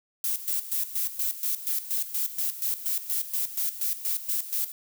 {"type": "noise with tremolo", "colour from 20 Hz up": "violet", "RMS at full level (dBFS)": -27, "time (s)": [0.24, 4.72], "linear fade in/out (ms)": 2, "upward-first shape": "square", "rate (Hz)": 4.2, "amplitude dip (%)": 75, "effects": []}